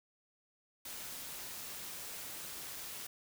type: noise with amplitude modulation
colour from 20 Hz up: white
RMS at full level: -44 dBFS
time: 0.85-3.07 s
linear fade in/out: 5 ms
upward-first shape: sine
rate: 193 Hz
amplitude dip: 25%
effects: none